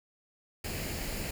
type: noise with comb filter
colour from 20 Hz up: pink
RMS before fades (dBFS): -36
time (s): 0.64-1.31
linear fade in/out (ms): 5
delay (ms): 0.42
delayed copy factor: +0.5
effects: none